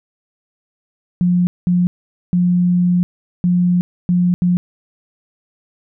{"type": "tone bursts at uneven times", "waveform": "sine", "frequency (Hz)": 177.7, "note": "F3", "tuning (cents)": 30, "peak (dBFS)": -11, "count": 6, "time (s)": [[1.21, 1.47], [1.67, 1.87], [2.33, 3.03], [3.44, 3.81], [4.09, 4.34], [4.42, 4.57]], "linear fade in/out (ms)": 0, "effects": []}